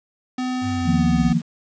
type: tone with pitch glide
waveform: square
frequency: 253.5 to 249.1 Hz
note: B3 to B3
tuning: +45 to +15 cents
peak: -23 dBFS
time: 0.38-1.33 s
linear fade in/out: 5 ms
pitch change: -30 cents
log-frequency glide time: 0.92-1.04 s
type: linear sweep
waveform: sine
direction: down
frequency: 103.83 to 60.4 Hz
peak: -25 dBFS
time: 0.61-1.34 s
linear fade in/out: 50 ms
type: chord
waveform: sine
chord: Eb suspended second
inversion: none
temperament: equal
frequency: 155.56 / 174.61 / 233.1 Hz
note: Eb3 / F3 / Bb3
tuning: 0 / 0 / 0 cents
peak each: -22 / -20 / -20 dBFS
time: 0.84-1.42 s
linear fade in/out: 50 ms
effects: resampled to 16000 Hz + 7-bit